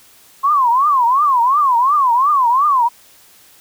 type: tone with vibrato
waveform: sine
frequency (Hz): 1060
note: C6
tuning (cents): +22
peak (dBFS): -10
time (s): 0.43-2.89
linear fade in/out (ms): 20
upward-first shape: triangle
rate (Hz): 2.8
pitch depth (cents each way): 260
effects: white hiss -47 dBFS RMS until 3.6 s